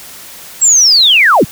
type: linear sweep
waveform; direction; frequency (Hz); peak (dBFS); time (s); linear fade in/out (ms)
sine; down; 7740 to 63.7; -4; 0.61-1.45; 20
effects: white hiss -32 dBFS RMS until 1.51 s